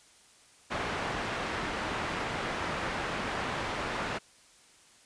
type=low-pass noise; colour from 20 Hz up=white; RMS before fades=-34 dBFS; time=0.7-4.19 s; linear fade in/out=20 ms; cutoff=1700 Hz; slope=12 dB/octave; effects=white hiss -59 dBFS RMS until 5.05 s + resampled to 22050 Hz